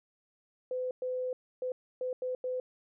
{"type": "tone bursts at uneven times", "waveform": "sine", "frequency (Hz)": 507, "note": "B4", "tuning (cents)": 45, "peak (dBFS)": -31, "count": 6, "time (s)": [[0.71, 0.91], [1.02, 1.33], [1.62, 1.72], [2.01, 2.13], [2.22, 2.35], [2.44, 2.6]], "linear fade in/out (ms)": 2, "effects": []}